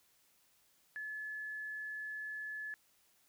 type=tone; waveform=sine; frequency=1718 Hz; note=A6; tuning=42 cents flat; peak=-40 dBFS; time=0.96-2.74 s; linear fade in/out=0 ms; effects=white hiss -71 dBFS RMS until 3.28 s